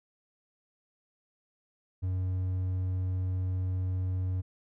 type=tone; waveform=triangle; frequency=92.5 Hz; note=F#2; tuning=in tune; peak=-26 dBFS; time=2.02-4.42 s; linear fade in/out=20 ms; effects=none